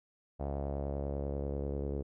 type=tone with low-pass filter sweep; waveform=sawtooth; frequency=70.2 Hz; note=C#2; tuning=22 cents sharp; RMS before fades=-36 dBFS; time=0.39-2.03 s; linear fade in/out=20 ms; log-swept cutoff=680 to 440 Hz; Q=3.4; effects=none